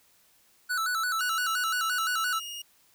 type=tone with vibrato; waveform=square; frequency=1396.9 Hz; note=F6; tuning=in tune; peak=-27 dBFS; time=0.69-2.4 s; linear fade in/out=20 ms; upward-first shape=square; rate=5.8 Hz; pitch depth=100 cents each way
type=tone; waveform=sawtooth; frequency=2856 Hz; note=F7; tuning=38 cents sharp; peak=-33 dBFS; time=1.19-2.62 s; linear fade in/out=5 ms
effects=white hiss -63 dBFS RMS until 2.94 s